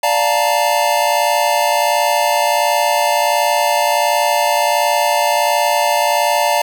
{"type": "chord", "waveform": "square", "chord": "Bb major seventh", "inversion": "first", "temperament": "equal with one note detuned", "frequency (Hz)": [587.3, 698.5, 870.9, 932.3], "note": ["D5", "F5", "A5", "Bb5"], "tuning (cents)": [0, 0, -18, 0], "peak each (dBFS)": -19, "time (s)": [0.03, 6.62], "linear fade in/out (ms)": 5, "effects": []}